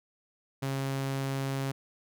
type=tone; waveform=sawtooth; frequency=135.8 Hz; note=C#3; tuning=35 cents flat; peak=-26 dBFS; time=0.62-1.72 s; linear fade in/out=10 ms; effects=none